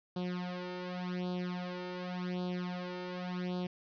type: tone with flanger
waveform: sawtooth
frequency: 180 Hz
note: F#3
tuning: 47 cents flat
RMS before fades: -38 dBFS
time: 0.16-3.67 s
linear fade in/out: 5 ms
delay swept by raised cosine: 0.24 to 2.24 ms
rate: 0.88 Hz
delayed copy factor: +0.95
effects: resampled to 11025 Hz + 10-bit